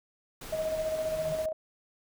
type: noise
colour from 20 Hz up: pink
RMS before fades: -43 dBFS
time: 0.41-1.46 s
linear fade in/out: 5 ms
type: tone with tremolo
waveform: sine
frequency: 631 Hz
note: D#5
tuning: 24 cents sharp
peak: -27 dBFS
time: 0.52-1.53 s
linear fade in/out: 10 ms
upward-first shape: square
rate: 15 Hz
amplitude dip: 40%
type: tone with exponential growth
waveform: sine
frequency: 157.4 Hz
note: D#3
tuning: 20 cents sharp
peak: -34 dBFS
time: 0.9-1.33 s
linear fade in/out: 2 ms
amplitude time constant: 93 ms
effects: none